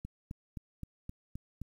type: click train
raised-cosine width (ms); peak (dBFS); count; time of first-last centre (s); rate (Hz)
5; -28; 7; 0.05-1.617; 3.83
effects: 10-bit